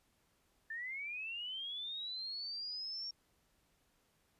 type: linear sweep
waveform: sine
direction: up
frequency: 1760 to 5550 Hz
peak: -40 dBFS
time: 0.7-3.11 s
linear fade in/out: 5 ms
effects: pink hiss -75 dBFS RMS until 4.39 s + resampled to 32000 Hz